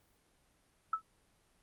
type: tone with exponential decay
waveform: sine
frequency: 1307 Hz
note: E6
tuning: 15 cents flat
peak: -26 dBFS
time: 0.93-1.02 s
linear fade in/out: 5 ms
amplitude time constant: 19 ms
effects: pink hiss -71 dBFS RMS until 1.62 s + Opus 32 kbps